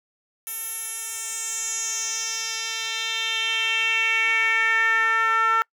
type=tone with band-pass filter sweep; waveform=10% pulse; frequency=449.4 Hz; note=A4; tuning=37 cents sharp; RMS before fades=-24 dBFS; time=0.47-5.62 s; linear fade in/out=0 ms; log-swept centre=12000 to 1300 Hz; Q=3.6; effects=noise-tail reverb RT60 0.1 s tail -26 dB re dry